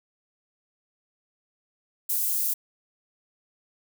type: high-pass noise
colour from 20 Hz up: white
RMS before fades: -26 dBFS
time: 2.09-2.54 s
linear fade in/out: 10 ms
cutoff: 11000 Hz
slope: 12 dB/octave
effects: none